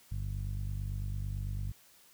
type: tone with low-pass filter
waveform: sawtooth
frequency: 49 Hz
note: G1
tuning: in tune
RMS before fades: -36 dBFS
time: 0.11-1.72 s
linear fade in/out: 10 ms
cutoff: 120 Hz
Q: 2.7
effects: white hiss -61 dBFS RMS until 2.13 s